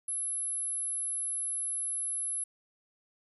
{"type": "tone", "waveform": "sine", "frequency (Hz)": 11000, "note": "F9", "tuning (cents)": -27, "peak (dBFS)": -31, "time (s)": [0.08, 2.44], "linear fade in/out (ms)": 5, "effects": ["12-bit"]}